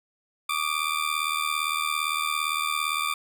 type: ring-modulated tone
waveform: 20% pulse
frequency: 1183 Hz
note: D6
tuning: 12 cents sharp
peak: -17 dBFS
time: 0.49-3.14 s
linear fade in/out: 5 ms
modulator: 38.8 Hz
effects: none